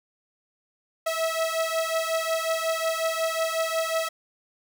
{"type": "beating tone pair", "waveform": "sawtooth", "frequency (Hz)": [648, 653.5], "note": ["E5", "E5"], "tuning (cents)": [-30, -15], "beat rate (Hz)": 5.5, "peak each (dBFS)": [-23, -24], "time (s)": [1.06, 4.09], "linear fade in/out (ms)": 10, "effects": []}